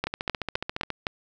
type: two click trains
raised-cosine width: 0.3 ms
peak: -13 / -10 dBFS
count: 13 / 5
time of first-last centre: 0.07-0.903 / 0.04-1.068 s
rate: 14.4 / 3.89 Hz
effects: none